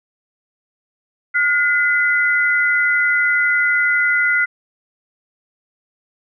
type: tone pair together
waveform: sine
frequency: 1434 / 2028 Hz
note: F6 / B6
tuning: +45 / +45 cents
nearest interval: tritone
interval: 600 cents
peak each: -16 dBFS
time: 1.34-4.46 s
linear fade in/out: 20 ms
effects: none